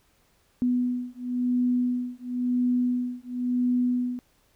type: beating tone pair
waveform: sine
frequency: 246.9 / 247.86 Hz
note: B3 / B3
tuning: 0 / +6 cents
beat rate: 0.96 Hz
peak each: -26 dBFS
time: 0.62-4.19 s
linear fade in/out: 0 ms
effects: pink hiss -65 dBFS RMS until 4.55 s